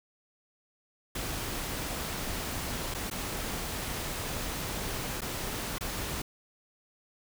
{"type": "noise with dropouts", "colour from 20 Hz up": "pink", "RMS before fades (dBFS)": -35, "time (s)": [1.15, 6.22], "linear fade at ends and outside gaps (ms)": 5, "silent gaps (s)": [[2.942, 2.946], [3.101, 3.111], [5.208, 5.217], [5.784, 5.808]], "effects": []}